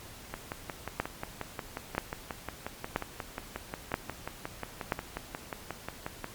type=two click trains; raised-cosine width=0.5 ms; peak=-19 / -12 dBFS; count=34 / 5; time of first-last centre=0.34-6.243 / 1-4.922 s; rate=5.59 / 1.02 Hz; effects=pink hiss -48 dBFS RMS until 6.34 s + MP3 96 kbps